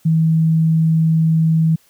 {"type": "tone", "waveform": "sine", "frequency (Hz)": 161.1, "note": "E3", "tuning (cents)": -39, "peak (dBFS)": -11, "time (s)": [0.05, 1.76], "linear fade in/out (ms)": 10, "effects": ["white hiss -55 dBFS RMS until 1.89 s"]}